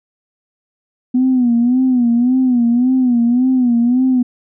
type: tone with vibrato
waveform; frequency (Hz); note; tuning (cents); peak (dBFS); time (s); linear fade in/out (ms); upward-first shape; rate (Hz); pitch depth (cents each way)
sine; 246.9; B3; 0; -9; 1.14-4.23; 10; sine; 1.8; 93
effects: tanh soft clip ceiling -5 dBFS